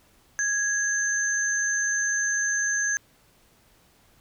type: tone pair together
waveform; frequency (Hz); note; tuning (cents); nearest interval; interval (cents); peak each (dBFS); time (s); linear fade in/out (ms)
sine; 1661.2 / 6272; G#6 / G8; 0 / 0; octave + major seventh; 2300; -24 / -27; 0.39-2.97; 0
effects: pink hiss -60 dBFS RMS until 4.2 s